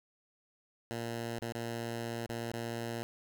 10% pulse tone with dropouts, 116.54 Hz, A#2, in tune, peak -28 dBFS, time 0.91-3.03 s, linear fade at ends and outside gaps 0 ms, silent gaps 1.39-1.419 / 1.523-1.55 / 2.263-2.293 / 2.516-2.536 s, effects none

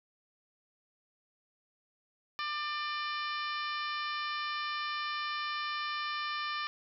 harmonic tone, 596 Hz, D5, 25 cents sharp, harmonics 2 / 3 / 4 / 5 / 6 / 7 / 8 / 9, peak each -36 / -40 / -42 / -44 / -46 / -47 / -48 / -49 dBFS, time 2.39-6.67 s, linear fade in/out 0 ms, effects none

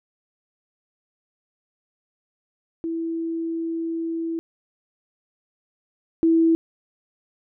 sine tone pair in turn, 329.6 / 328 Hz, E4 / E4, 0 / -9 cents, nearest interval unison, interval 9 cents, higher first, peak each -24 / -14 dBFS, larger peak second, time 2.84-4.39 / 6.23-6.55 s, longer first, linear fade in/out 0 ms, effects none

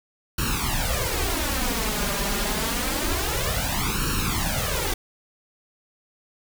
pink noise with flanger, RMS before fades -25 dBFS, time 0.38-4.94 s, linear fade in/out 5 ms, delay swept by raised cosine 0.71 to 5.01 ms, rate 0.27 Hz, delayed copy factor +1, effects none

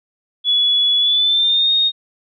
sine tone with pitch glide, 3402 to 3710 Hz, G#7 to A#7, +41 to -9 cents, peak -12 dBFS, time 0.44-1.92 s, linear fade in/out 50 ms, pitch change +150 cents, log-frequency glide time 0.99-1.72 s, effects none

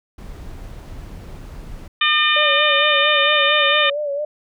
brown noise, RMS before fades -34 dBFS, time 0.18-1.88 s, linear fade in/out 5 ms
harmonic tone, 605 Hz, D#5, 49 cents flat, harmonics 2 / 3 / 4 / 5 / 6, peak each -20 / -20 / -20 / -20 / -20 dBFS, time 2.01-3.9 s, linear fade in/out 5 ms
sine tone with vibrato, 580 Hz, D5, 22 cents flat, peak -20 dBFS, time 2.36-4.25 s, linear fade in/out 5 ms, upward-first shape sine, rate 4.4 Hz, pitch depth 66 cents each way
effects none

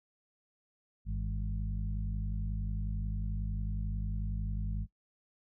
harmonic tone with a mistuned harmonic, 51.1 Hz, G#1, 27 cents flat, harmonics 1 / 2 / 3 / 4, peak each -33 / -39 / -43 / -45 dBFS, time 1.05-4.87 s, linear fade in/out 50 ms, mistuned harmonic 3, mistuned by +60 cents, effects noise-tail reverb RT60 0.1 s tail -20 dB re dry

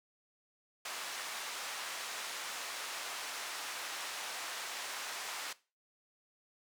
pink band-pass noise, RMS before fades -42 dBFS, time 0.85-5.53 s, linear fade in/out 5 ms, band 920 to 9100 Hz, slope 12 dB/octave, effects noise-tail reverb RT60 0.3 s tail -18 dB re dry

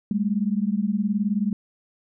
sine beating tone pair, 198.1 / 217.1 Hz, G3 / A3, +18 / -23 cents, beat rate 19 Hz, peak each -23 / -24 dBFS, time 0.11-1.53 s, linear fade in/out 2 ms, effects none

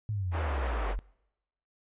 sine exponential sweep, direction down, 110.1 to 43.6 Hz, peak -29 dBFS, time 0.09-0.99 s, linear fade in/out 0 ms
pink band-pass noise, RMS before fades -37 dBFS, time 0.31-0.96 s, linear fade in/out 50 ms, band 440 to 1500 Hz, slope 12 dB/octave
effects noise-tail reverb RT60 0.9 s tail -26 dB re dry + resampled to 8000 Hz

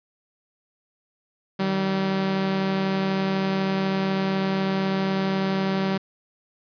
sawtooth tone pair together, 156.26 / 192.3 Hz, D#3 / G3, +8 / -33 cents, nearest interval major third, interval 359 cents, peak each -28 / -18 dBFS, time 1.59-5.98 s, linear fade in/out 10 ms, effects resampled to 11025 Hz + 8-bit

